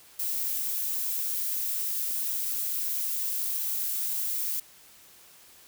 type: noise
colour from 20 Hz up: violet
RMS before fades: -30 dBFS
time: 0.19-4.6 s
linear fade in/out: 5 ms
effects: white hiss -54 dBFS RMS until 5.67 s